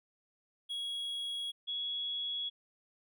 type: tone pair in turn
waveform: triangle / sine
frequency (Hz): 3323 / 3350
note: G#7 / G#7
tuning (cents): 0 / +14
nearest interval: unison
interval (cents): 14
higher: second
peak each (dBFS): -34 / -34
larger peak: neither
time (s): 0.69-1.52 / 1.67-2.5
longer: neither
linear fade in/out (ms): 20
effects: none